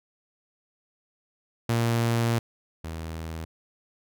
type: tone pair in turn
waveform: sawtooth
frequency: 116.54 / 80.95 Hz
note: A#2 / E2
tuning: 0 / -31 cents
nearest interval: tritone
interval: 631 cents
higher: first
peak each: -18 / -29 dBFS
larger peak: first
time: 1.69-2.39 / 2.84-3.45 s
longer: first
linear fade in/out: 5 ms
effects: none